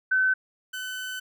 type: tone pair in turn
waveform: sine / 30% pulse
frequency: 1523 / 1512.5 Hz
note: F#6 / F#6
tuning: +50 / +38 cents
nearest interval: unison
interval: 12 cents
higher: first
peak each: -19 / -29 dBFS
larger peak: first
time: 0.11-0.34 / 0.73-1.2 s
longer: second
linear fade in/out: 10 ms
effects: none